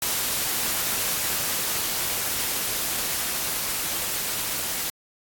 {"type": "noise with level ramp", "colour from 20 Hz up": "white", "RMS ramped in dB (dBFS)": [-25, -28], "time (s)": [0.02, 4.9], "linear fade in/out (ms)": 2, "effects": ["AAC 64 kbps"]}